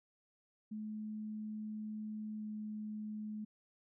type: tone with pitch glide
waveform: sine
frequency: 214.4 to 213.2 Hz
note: A3 to G#3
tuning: -45 to +46 cents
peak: -40 dBFS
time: 0.71-3.45 s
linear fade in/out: 10 ms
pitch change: -9 cents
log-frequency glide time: 2.38-2.43 s
effects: none